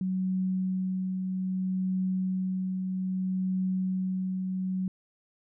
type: tone with tremolo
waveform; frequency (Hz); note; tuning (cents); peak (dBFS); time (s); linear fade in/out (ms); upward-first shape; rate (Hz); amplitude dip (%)
sine; 186.7; F#3; +16; -25; 0.01-4.88; 2; triangle; 0.62; 35
effects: none